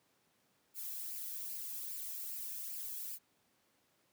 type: noise with flanger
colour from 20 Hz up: violet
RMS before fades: -43 dBFS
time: 0.74-3.19 s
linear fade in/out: 50 ms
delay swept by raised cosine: 0.4 to 1.23 ms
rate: 2.5 Hz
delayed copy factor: +0.5
effects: pink hiss -74 dBFS RMS until 4.12 s + high-pass 150 Hz 12 dB/octave